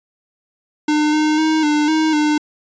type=tone with pitch steps; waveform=square; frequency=301.8 / 306.4 / 314.5 / 299 / 314.6 / 300.9 Hz; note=D4 / D#4 / D#4 / D4 / D#4 / D4; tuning=+47 / -27 / +19 / +31 / +19 / +42 cents; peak=-14 dBFS; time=0.88-2.38 s; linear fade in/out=5 ms; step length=250 ms; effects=resampled to 16000 Hz